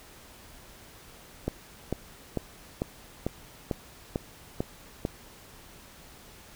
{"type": "click train", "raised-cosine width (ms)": 2, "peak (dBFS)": -14, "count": 9, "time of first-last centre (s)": [1.48, 5.051], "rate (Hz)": 2.24, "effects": ["pink hiss -51 dBFS RMS until 6.55 s"]}